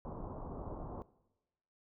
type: low-pass noise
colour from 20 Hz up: pink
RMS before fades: -44 dBFS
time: 0.05-1.02 s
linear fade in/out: 0 ms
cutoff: 1100 Hz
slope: 48 dB/octave
effects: noise-tail reverb RT60 1.0 s tail -20 dB re dry